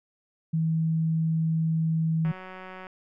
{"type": "tone", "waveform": "sine", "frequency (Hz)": 161.3, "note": "E3", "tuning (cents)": -37, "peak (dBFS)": -22, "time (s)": [0.53, 2.32], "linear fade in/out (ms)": 10}
{"type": "click train", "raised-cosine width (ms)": 0.5, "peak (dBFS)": -27, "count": 116, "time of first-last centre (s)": [2.25, 2.868], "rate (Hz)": 186}
{"effects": []}